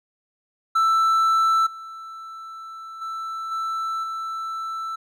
triangle tone with level steps, 1326 Hz, E6, 10 cents sharp, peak -14 / -33 / -26 / -22 / -25 dBFS, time 0.75-4.96 s, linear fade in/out 10 ms, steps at 1.66 / 3.01 / 3.51 / 4.03 s, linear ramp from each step 10 ms, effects none

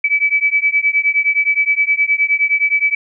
sine beating tone pair, 2292 / 2301.6 Hz, D7 / D7, -43 / -36 cents, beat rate 9.6 Hz, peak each -15 dBFS, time 0.04-2.95 s, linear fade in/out 5 ms, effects none

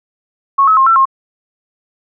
sine tone with pitch steps, 1100 / 1287 / 1067 / 1342 / 1071 Hz, C#6 / E6 / C6 / E6 / C6, -14 / -42 / +34 / +31 / +40 cents, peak -6 dBFS, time 0.58-1.055 s, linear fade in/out 10 ms, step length 95 ms, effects none

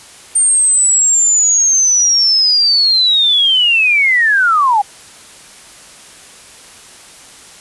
sine linear sweep, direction down, 8820 to 784 Hz, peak -8 dBFS, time 0.35-4.82 s, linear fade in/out 10 ms, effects white hiss -38 dBFS RMS until 7.6 s + resampled to 24000 Hz

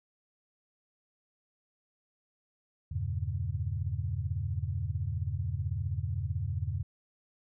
sine chord, E diminished seventh, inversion none, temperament equal, 82.41 / 98 / 116.54 / 138.59 Hz, E2 / G2 / Bb2 / Db3, 0 / 0 / 0 / 0 cents, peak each -35 / -34 / -38 / -38 dBFS, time 2.91-6.83 s, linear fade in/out 10 ms, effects none

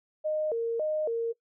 sine tone with vibrato, 533 Hz, C5, 32 cents sharp, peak -26 dBFS, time 0.24-1.33 s, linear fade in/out 20 ms, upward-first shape square, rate 1.8 Hz, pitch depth 250 cents each way, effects noise-tail reverb RT60 0.1 s tail -20 dB re dry

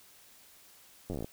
slowing click train, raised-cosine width 2 ms, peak -24 dBFS, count 11, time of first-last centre 1.1-1.245 s, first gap 10 ms, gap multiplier 1.08, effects white hiss -58 dBFS RMS until 1.32 s

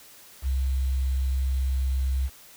sine tone with quantisation, 65.8 Hz, C2, 10 cents sharp, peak -22 dBFS, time 0.42-2.3 s, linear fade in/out 50 ms, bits 8, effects white hiss -50 dBFS RMS until 2.56 s

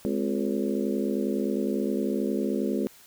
harmonic tone with a mistuned harmonic, 69.7 Hz, C#2, 10 cents sharp, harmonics 3 / 4 / 5 / 6 / 7 / 8, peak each -29 / -30 / -31 / -32 / -36 / -38 dBFS, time 0.05-2.87 s, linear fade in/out 0 ms, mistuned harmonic 4, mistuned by -110 cents, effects white hiss -53 dBFS RMS until 3.06 s

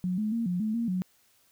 sine tone with pitch steps, 181.8 / 213.9 / 231 / 178.2 / 216.5 / 232.9 / 183.5 Hz, F#3 / A3 / A#3 / F3 / A3 / A#3 / F#3, -30 / -49 / -16 / +35 / -28 / -1 / -14 cents, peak -26 dBFS, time 0.04-1.02 s, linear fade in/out 0 ms, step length 140 ms, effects white hiss -65 dBFS RMS until 1.51 s

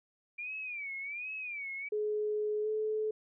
sine tone with vibrato, 2363 Hz, D7, 10 cents sharp, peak -37 dBFS, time 0.38-1.89 s, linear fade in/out 10 ms, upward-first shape sine, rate 1.3 Hz, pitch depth 150 cents each way
sine tone with pitch glide, 423 to 431.6 Hz, G#4 to A4, +32 to -33 cents, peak -30 dBFS, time 1.92-3.11 s, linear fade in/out 5 ms, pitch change +35 cents, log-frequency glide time 2.62-2.68 s
effects none

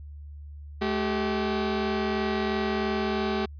sawtooth tone pair together, 214.4 / 385.8 Hz, A3 / G4, -45 / -28 cents, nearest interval minor seventh, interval 1017 cents, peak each -24 dBFS, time 0.81-3.46 s, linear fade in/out 10 ms, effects added 73 Hz sine -39 dBFS peak until 3.59 s + resampled to 11025 Hz

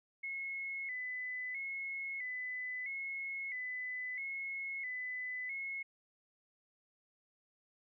sine tone with vibrato, 2088 Hz, C7, 4 cents flat, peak -38 dBFS, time 0.23-5.83 s, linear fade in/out 10 ms, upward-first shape square, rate 0.76 Hz, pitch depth 71 cents each way, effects none

